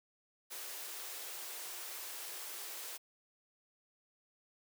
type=high-pass noise; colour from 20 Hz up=white; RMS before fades=-45 dBFS; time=0.5-2.98 s; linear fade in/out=20 ms; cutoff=320 Hz; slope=96 dB/octave; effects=none